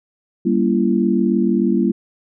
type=chord; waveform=sine; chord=G diminished seventh; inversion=none; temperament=just; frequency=196 / 235.2 / 282.2 / 338.7 Hz; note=G3 / Bb3 / Db4 / Fb4; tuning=0 / +16 / +31 / +47 cents; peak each=-18 / -18 / -24 / -19 dBFS; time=0.45-1.92 s; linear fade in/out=10 ms; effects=none